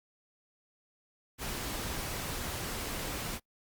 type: noise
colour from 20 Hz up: pink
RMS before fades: -37 dBFS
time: 1.38-3.4 s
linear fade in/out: 50 ms
effects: noise-tail reverb RT60 0.1 s tail -25 dB re dry + Opus 48 kbps